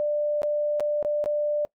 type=tone with dropouts; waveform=sine; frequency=593 Hz; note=D5; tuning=17 cents sharp; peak=-22 dBFS; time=0-1.65 s; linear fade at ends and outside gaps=0 ms; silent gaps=0.419-0.432 / 0.798-0.805 / 1.027-1.048 / 1.241-1.259 s; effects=noise-tail reverb RT60 0.1 s tail -23 dB re dry